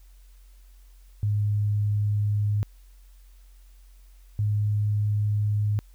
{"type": "tone pair in turn", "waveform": "sine", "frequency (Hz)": [103.83, 104.43], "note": ["G#2", "G#2"], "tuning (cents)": [0, 10], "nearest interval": "unison", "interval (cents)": 10, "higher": "second", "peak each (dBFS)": -21, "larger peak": "neither", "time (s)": [[1.23, 2.63], [4.39, 5.79]], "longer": "neither", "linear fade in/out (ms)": 0, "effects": ["added 45 Hz sine -48 dBFS peak until 5.94 s", "white hiss -64 dBFS RMS until 5.94 s"]}